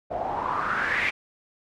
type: noise with low-pass filter sweep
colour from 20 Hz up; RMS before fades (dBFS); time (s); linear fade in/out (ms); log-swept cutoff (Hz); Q
white; -27; 0.1-1.11; 20; 630 to 2300; 5.8
effects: none